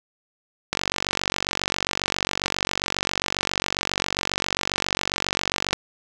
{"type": "click train", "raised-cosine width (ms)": 0.2, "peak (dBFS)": -4, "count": 238, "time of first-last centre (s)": [0.73, 5.73], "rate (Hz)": 47.4, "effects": []}